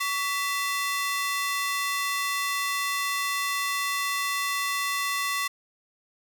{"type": "ring-modulated tone", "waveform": "sawtooth", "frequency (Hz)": 1556, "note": "G6", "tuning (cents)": -13, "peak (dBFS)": -19, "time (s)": [0, 5.48], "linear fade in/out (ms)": 10, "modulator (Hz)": 427, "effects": []}